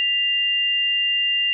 sine tone pair together, 1975.5 / 2798 Hz, B6 / F7, 0 / +3 cents, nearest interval tritone, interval 603 cents, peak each -28 / -18 dBFS, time 0-1.53 s, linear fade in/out 0 ms, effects none

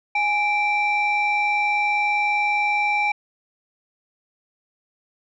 sine tone pair together, 829.6 / 2345 Hz, G#5 / D7, -2 / -3 cents, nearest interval octave + tritone, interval 1799 cents, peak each -20 / -19 dBFS, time 0.15-3.12 s, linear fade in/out 5 ms, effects tanh soft clip ceiling -14 dBFS

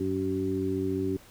harmonic tone with a mistuned harmonic, 94.9 Hz, F#2, 44 cents sharp, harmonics 1 / 2 / 3 / 4, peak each -35 / -36 / -30 / -30 dBFS, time 0-1.17 s, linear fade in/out 5 ms, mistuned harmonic 1, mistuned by +20 cents, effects pink hiss -54 dBFS RMS until 1.3 s

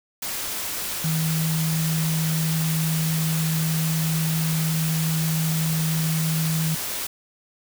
sine tone in noise, 160 Hz, D#3, 49 cents sharp, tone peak -21 dBFS, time 1.04-6.75 s, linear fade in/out 5 ms, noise white, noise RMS -29 dBFS, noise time 0.22-7.07 s, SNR +5 dB, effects none

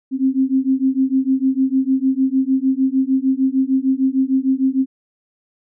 sine beating tone pair, 261.6 / 268.2 Hz, C4 / C4, 0 / +43 cents, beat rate 6.6 Hz, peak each -17 dBFS, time 0.11-4.86 s, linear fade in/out 50 ms, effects none

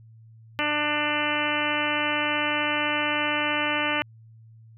harmonic tone, 297.4 Hz, D4, 22 cents sharp, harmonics 1 / 2 / 3 / 4 / 5 / 6 / 7 / 8 / 9 / 10, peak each -32 / -32 / -32 / -32 / -32 / -32 / -32 / -32 / -32 / -32 dBFS, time 0.59-4.02 s, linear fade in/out 0 ms, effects added 112 Hz sine -47 dBFS peak until 4.77 s

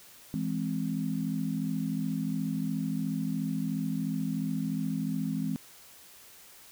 sine chord, E augmented, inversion none, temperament equal, 164.81 / 207.7 / 261.6 Hz, E3 / G#3 / B#3, 0 / 0 / 0 cents, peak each -33 dBFS, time 0.34-5.56 s, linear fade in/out 0 ms, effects white hiss -53 dBFS RMS until 6.71 s

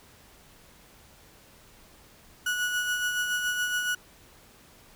35% pulse tone with tremolo, 1466 Hz, F#6, 16 cents flat, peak -23 dBFS, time 2.46-3.95 s, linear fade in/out 5 ms, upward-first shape sine, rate 7.1 Hz, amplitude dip 40%, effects pink hiss -55 dBFS RMS until 4.95 s

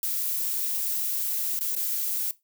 violet noise with dropouts, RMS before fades -28 dBFS, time 0.03-2.31 s, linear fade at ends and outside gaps 1 ms, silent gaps 1.591-1.609 / 1.752-1.764 s, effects noise-tail reverb RT60 0.2 s tail -18 dB re dry

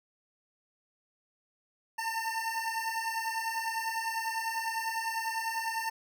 25% pulse beating tone pair, 897 / 907 Hz, A5 / A#5, +33 / -48 cents, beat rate 10 Hz, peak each -31 dBFS, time 1.98-5.9 s, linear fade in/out 10 ms, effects none

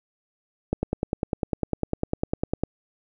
click train, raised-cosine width 2 ms, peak -10 dBFS, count 20, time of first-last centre 0.73-2.636 s, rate 9.97 Hz, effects none

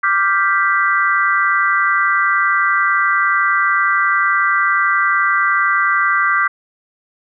sine chord, G dominant seventh, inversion second, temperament equal, 1174.7 / 1396.9 / 1568 / 1975.5 Hz, D6 / F6 / G6 / B6, 0 / 0 / 0 / 0 cents, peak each -16 / -20 / -17 / -19 dBFS, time 0.03-6.48 s, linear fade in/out 10 ms, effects none

